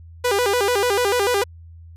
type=tone with vibrato; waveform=sawtooth; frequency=444 Hz; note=A4; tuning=16 cents sharp; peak=-13 dBFS; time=0.24-1.44 s; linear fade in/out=10 ms; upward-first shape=square; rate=6.8 Hz; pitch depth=180 cents each way; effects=added 83 Hz sine -39 dBFS peak until 1.96 s + resampled to 32000 Hz